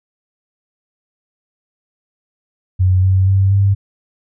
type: tone with pitch steps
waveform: sine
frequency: 92.5 / 94.61 / 96.76 / 98.97 Hz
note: F#2 / F#2 / G2 / G2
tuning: 0 / +39 / -22 / +17 cents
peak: -9 dBFS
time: 2.79-3.75 s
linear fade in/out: 20 ms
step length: 240 ms
effects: none